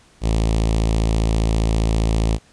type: tone with notch filter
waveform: sawtooth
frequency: 55 Hz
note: A1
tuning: in tune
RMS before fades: -18 dBFS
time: 0.21-2.39 s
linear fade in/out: 50 ms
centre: 1500 Hz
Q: 1
effects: pink hiss -53 dBFS RMS until 2.52 s + resampled to 22050 Hz